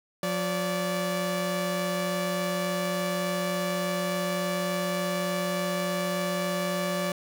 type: tone pair together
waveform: sawtooth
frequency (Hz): 178.52 / 579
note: F3 / D5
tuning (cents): +38 / -25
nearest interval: octave + minor sixth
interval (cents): 2037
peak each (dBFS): -26 / -25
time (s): 0.23-7.12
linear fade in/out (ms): 2
effects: none